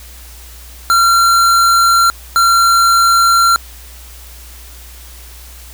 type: tone pair in turn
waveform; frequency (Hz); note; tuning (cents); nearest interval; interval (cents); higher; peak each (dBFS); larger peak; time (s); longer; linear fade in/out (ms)
square; 1370 / 1370; F6 / F6; -34 / -34; unison; 0; neither; -8; neither; 0.9-2.1 / 2.36-3.56; neither; 0
effects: added 60 Hz sine -34 dBFS peak until 5.73 s + white hiss -38 dBFS RMS until 5.73 s